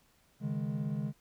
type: chord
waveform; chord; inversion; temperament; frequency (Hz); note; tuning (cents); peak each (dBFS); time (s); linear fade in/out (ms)
triangle; C# suspended second; none; equal; 138.59 / 155.56 / 207.7; C#3 / D#3 / G#3; 0 / 0 / 0; -34; 0.4-1.13; 50
effects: tanh soft clip ceiling -22 dBFS + pink hiss -68 dBFS RMS until 1.2 s